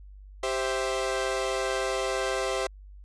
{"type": "chord", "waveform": "sawtooth", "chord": "C major", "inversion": "second", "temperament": "equal", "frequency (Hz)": [392, 523.3, 659.3], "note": ["G4", "C5", "E5"], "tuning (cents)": [0, 0, 0], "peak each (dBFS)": [-27, -26, -29], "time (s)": [0.43, 2.67], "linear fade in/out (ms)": 5, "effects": ["added 49 Hz sine -44 dBFS peak until 3.04 s", "resampled to 22050 Hz"]}